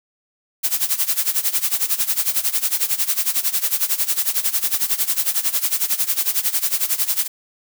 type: noise with tremolo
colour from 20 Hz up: blue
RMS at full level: -17 dBFS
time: 0.63-7.28 s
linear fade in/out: 20 ms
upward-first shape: sine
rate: 11 Hz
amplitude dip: 85%
effects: none